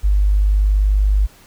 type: tone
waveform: sine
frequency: 50.3 Hz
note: G1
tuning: 45 cents sharp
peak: -11 dBFS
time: 0.03-1.27 s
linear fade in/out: 20 ms
effects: pink hiss -47 dBFS RMS until 1.46 s